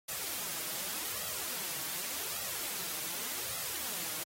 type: noise with flanger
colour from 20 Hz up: white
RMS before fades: -38 dBFS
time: 0.08-4.24 s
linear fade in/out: 10 ms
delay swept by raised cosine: 1.5 to 6.4 ms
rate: 0.86 Hz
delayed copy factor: +0.6
effects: high-pass 80 Hz 12 dB/octave + AAC 48 kbps